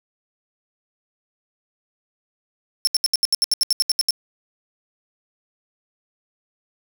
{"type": "tone bursts", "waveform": "sawtooth", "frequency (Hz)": 5390, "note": "E8", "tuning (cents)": 38, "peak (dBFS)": -12, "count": 14, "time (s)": [2.85, 4.107], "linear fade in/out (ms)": 0, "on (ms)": 22, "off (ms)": 73, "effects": []}